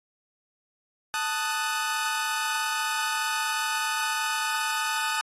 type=chord; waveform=sawtooth; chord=D# diminished; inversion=second; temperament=equal with one note detuned; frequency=880 / 1244.5 / 1486.8 Hz; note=A5 / D#6 / F#6; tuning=0 / 0 / +8 cents; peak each=-27 dBFS; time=1.14-5.21 s; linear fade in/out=0 ms; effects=AAC 32 kbps